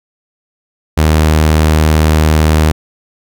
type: tone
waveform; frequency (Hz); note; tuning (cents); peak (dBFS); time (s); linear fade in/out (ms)
sawtooth; 77.78; D#2; 0; -3; 0.97-2.72; 10
effects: none